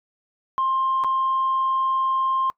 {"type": "tone with dropouts", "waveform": "sine", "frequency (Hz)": 1057, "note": "C6", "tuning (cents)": 17, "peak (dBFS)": -18, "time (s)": [0.58, 2.5], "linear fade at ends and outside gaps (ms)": 0, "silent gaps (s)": [1.038, 1.045], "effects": ["noise-tail reverb RT60 0.1 s tail -23 dB re dry", "tanh soft clip ceiling -15 dBFS"]}